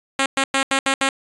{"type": "tone bursts at uneven times", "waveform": "5% pulse", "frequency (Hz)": 270.5, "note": "C#4", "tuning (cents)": -42, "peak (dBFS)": -5, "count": 6, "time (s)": [[0.19, 0.26], [0.37, 0.44], [0.54, 0.63], [0.71, 0.79], [0.86, 0.94], [1.01, 1.09]], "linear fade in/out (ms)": 2, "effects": ["resampled to 24000 Hz"]}